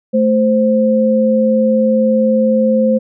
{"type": "tone pair together", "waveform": "sine", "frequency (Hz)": [219.5, 522], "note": ["A3", "C5"], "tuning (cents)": [-4, -4], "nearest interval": "octave + minor third", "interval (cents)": 1500, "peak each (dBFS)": -12, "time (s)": [0.13, 2.99], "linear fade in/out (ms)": 20, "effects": []}